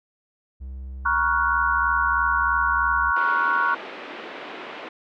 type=tone; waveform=triangle; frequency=65.41 Hz; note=C2; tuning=in tune; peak=-30 dBFS; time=0.6-3.12 s; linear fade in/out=20 ms
type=chord; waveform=sine; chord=Gb major seventh; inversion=first; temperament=equal with one note detuned; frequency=951.4 / 1108.7 / 1396.9 / 1480 Hz; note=Bb5 / Db6 / F6 / Gb6; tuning=+35 / 0 / 0 / 0 cents; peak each=-26 / -23 / -25 / -23 dBFS; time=1.05-3.75 s; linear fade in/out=10 ms
type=band-pass noise; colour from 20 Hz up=pink; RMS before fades=-37 dBFS; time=3.16-4.89 s; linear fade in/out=5 ms; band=290 to 3100 Hz; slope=24 dB/octave
effects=none